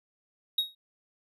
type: tone with exponential decay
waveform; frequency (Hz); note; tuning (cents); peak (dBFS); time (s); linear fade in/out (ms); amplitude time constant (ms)
triangle; 3773; A#7; +20; -19; 0.58-0.75; 5; 35
effects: none